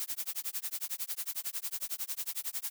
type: noise with tremolo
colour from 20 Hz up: blue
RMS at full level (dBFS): -34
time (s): 0-2.7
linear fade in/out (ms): 0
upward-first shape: sine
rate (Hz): 11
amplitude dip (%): 100
effects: none